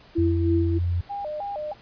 sine tone with tremolo, 334 Hz, E4, 23 cents sharp, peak -19 dBFS, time 0.15-0.79 s, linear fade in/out 20 ms, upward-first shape sine, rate 3.2 Hz, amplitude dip 55%
sine tone, 87.31 Hz, F2, in tune, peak -21 dBFS, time 0.18-1.01 s, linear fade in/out 5 ms
sine tone with vibrato, 698.5 Hz, F5, in tune, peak -28 dBFS, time 1.09-1.74 s, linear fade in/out 20 ms, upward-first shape square, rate 3.2 Hz, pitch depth 250 cents each way
effects pink hiss -51 dBFS RMS until 1.81 s + resampled to 11025 Hz

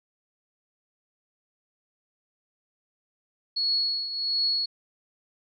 sine tone with tremolo, 4356 Hz, C#8, 31 cents flat, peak -21 dBFS, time 3.56-4.66 s, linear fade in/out 10 ms, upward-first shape triangle, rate 1.4 Hz, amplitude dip 70%, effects none

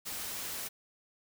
white noise, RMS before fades -39 dBFS, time 0.05-0.69 s, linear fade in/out 20 ms, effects none

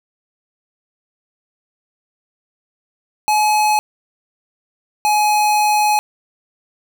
square tone pair in turn, 849 / 842.2 Hz, G#5 / G#5, +38 / +24 cents, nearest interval unison, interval 14 cents, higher first, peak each -13 dBFS, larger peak neither, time 3.28-3.79 / 5.05-5.99 s, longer second, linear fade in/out 0 ms, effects none

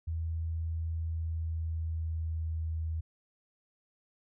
sine tone with pitch glide, 81.6 to 80.43 Hz, E2 to E2, -17 to -42 cents, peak -31 dBFS, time 0.07-3.01 s, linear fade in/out 10 ms, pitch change -25 cents, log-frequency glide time 0.93-2.73 s, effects none

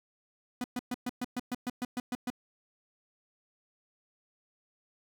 45% pulse tone bursts, 246.9 Hz, B3, in tune, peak -31 dBFS, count 12, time 0.61-2.302 s, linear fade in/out 2 ms, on 31 ms, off 120 ms, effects none

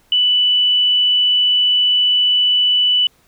sine tone, 2975 Hz, F#7, 9 cents sharp, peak -11 dBFS, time 0.12-3.07 s, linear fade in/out 2 ms, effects pink hiss -56 dBFS RMS until 3.27 s

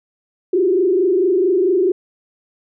sine tone with frequency modulation, 370 Hz, F#4, in tune, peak -12 dBFS, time 0.53-1.92 s, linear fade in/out 5 ms, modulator 24.5 Hz, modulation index 1.2, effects none

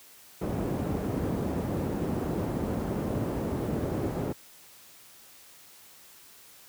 white low-pass noise, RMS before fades -30 dBFS, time 0.41-4.33 s, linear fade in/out 10 ms, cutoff 350 Hz, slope 12 dB/octave, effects white hiss -53 dBFS RMS until 6.68 s + high-pass 60 Hz 12 dB/octave

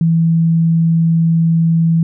sine tone, 164.81 Hz, E3, in tune, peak -9 dBFS, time 0.01-2.03 s, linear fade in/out 2 ms, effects none

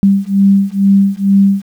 sine beating tone pair, 196 / 198.2 Hz, G3 / G3, 0 / +19 cents, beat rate 2.2 Hz, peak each -10 dBFS, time 0.03-1.62 s, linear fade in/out 0 ms, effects 7-bit

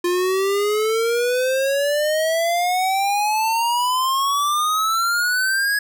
square exponential sweep, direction up, 349.2 to 1678 Hz, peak -18 dBFS, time 0.04-5.79 s, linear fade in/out 5 ms, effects none

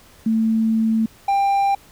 sine / triangle tone pair in turn, 222.7 / 793.6 Hz, A3 / G5, +21 / +21 cents, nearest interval octave + minor seventh, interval 2200 cents, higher second, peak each -15 / -13 dBFS, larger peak second, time 0.26-1.06 / 1.28-1.75 s, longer first, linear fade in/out 5 ms, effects pink hiss -49 dBFS RMS until 1.91 s

